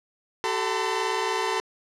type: tone cluster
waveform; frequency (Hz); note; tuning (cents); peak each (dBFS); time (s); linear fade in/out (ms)
sawtooth; 380.5 / 439.3 / 902 / 1018; F#4 / A4 / A5 / C6; +48 / -3 / +43 / -48; -26; 0.44-1.6; 0
effects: low-pass 7000 Hz 12 dB/octave